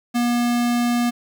square tone, 240 Hz, B3, 49 cents flat, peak -18 dBFS, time 0.14-1.11 s, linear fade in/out 20 ms, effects 9-bit

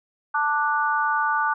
harmonic tone, 294.5 Hz, D4, 5 cents sharp, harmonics 3 / 4 / 5, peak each -24 / -24 / -24 dBFS, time 0.34-1.54 s, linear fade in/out 10 ms, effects none

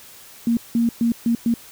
sine tone bursts at uneven times, 233.1 Hz, A#3, in tune, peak -15 dBFS, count 5, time 0.47-0.57 / 0.75-0.89 / 1.01-1.12 / 1.26-1.35 / 1.46-1.54 s, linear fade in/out 2 ms, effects white hiss -44 dBFS RMS until 1.71 s

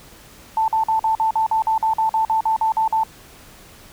sine tone bursts, 885 Hz, A5, 10 cents sharp, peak -15 dBFS, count 16, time 0.57-3.035 s, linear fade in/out 2 ms, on 110 ms, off 47 ms, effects pink hiss -45 dBFS RMS until 3.92 s

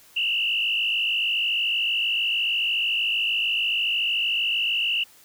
sine tone with frequency modulation, 2807 Hz, F7, 8 cents sharp, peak -21 dBFS, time 0.16-5.04 s, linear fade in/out 10 ms, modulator 53.6 Hz, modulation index 2.5, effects white hiss -53 dBFS RMS until 5.24 s

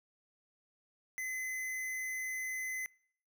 square tone, 2036 Hz, C7, 48 cents flat, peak -37 dBFS, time 1.18-2.86 s, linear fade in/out 0 ms, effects noise-tail reverb RT60 0.6 s tail -24 dB re dry

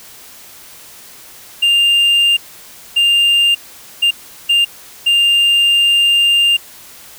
triangle tone bursts at uneven times, 2800 Hz, F7, 4 cents sharp, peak -7 dBFS, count 5, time 1.62-2.37 / 2.96-3.55 / 4.02-4.11 / 4.49-4.65 / 5.06-6.57 s, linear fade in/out 10 ms, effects white hiss -38 dBFS RMS until 7.18 s

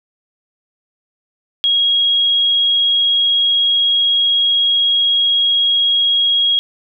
sine tone, 3292 Hz, G#7, 16 cents flat, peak -11 dBFS, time 1.64-6.59 s, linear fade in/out 0 ms, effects none

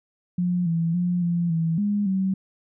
sine tone with pitch steps, 177.9 / 166.1 / 177.2 / 172 / 163.8 / 205.2 / 190.6 Hz, F3 / E3 / F3 / F3 / E3 / G#3 / G3, +32 / +13 / +25 / -26 / -11 / -21 / -48 cents, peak -20 dBFS, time 0.38-2.34 s, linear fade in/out 5 ms, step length 280 ms, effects none

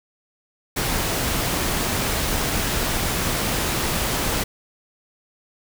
pink noise, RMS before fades -23 dBFS, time 0.76-4.44 s, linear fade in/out 10 ms, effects none

